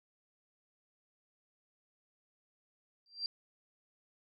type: tone with exponential growth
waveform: sine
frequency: 4720 Hz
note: D8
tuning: 8 cents sharp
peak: -30 dBFS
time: 3.06-3.26 s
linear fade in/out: 1 ms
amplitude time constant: 42 ms
effects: none